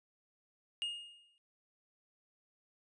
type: tone with exponential decay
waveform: triangle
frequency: 2847 Hz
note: F7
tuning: 33 cents sharp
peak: -31 dBFS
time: 0.82-1.38 s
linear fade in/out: 0 ms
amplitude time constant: 120 ms
effects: resampled to 24000 Hz